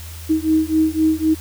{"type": "beating tone pair", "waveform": "sine", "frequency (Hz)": [313.6, 317.5], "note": ["D#4", "D#4"], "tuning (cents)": [14, 35], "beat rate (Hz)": 3.9, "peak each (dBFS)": -17, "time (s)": [0.29, 1.35], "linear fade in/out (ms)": 20, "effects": ["added 82 Hz sine -32 dBFS peak until 1.4 s", "white hiss -39 dBFS RMS until 1.4 s"]}